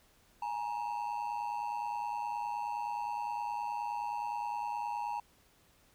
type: ring-modulated tone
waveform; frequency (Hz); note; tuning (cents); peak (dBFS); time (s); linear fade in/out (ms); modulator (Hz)
triangle; 889; A5; +18; -29; 0.42-5.2; 5; 54.8
effects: pink hiss -66 dBFS RMS until 5.94 s